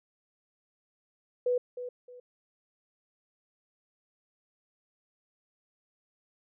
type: tone with echo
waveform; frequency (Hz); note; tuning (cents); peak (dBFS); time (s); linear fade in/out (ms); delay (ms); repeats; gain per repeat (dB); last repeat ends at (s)
sine; 493.9; B4; 0; -24; 1.46-1.58; 5; 310; 2; -11; 2.2
effects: none

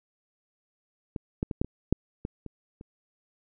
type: clicks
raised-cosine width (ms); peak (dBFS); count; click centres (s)
3; -20 / -14 / -19 / -10 / -24 / -8 / -19 / -26 / -30; 9; 1.162 / 1.429 / 1.512 / 1.615 / 1.646 / 1.926 / 2.251 / 2.463 / 2.811
effects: none

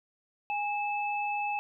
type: tone pair together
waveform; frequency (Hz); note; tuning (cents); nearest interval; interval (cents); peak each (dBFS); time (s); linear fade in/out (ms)
sine; 824 / 2616; G#5 / E7; -14 / -14; octave + minor sixth; 2000; -30 / -34; 0.5-1.59; 0
effects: none

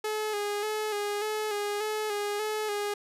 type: tone with vibrato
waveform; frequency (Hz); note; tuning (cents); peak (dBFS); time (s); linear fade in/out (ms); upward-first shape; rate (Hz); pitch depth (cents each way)
sawtooth; 420; G#4; +19; -25; 0.04-2.94; 5; square; 1.7; 36
effects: resampled to 32000 Hz

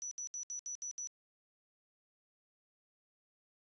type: tone bursts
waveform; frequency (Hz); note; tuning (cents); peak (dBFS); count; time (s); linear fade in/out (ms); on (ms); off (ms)
sine; 5920; F#8; 0; -39; 7; 0.02-1.072; 0; 92; 68
effects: resampled to 16000 Hz

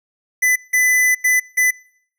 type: tone bursts at uneven times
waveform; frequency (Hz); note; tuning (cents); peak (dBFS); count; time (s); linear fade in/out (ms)
square; 2004; B6; +25; -13; 4; 0.42-0.56 / 0.73-1.15 / 1.24-1.4 / 1.57-1.71; 10
effects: noise-tail reverb RT60 0.7 s tail -26 dB re dry

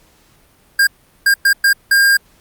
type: tone bursts at uneven times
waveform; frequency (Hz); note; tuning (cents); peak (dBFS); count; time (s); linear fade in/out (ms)
square; 1608; G6; +44; -9; 5; 0.79-0.87 / 1.26-1.34 / 1.45-1.53 / 1.64-1.73 / 1.91-2.17; 5
effects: pink hiss -52 dBFS RMS until 2.4 s + Opus 48 kbps

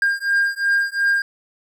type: beating tone pair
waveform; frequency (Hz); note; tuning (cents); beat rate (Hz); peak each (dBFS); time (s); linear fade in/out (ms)
triangle; 1606 / 1608.8; G6 / G6; +41 / +44; 2.8; -18; 0.02-1.22; 2
effects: none

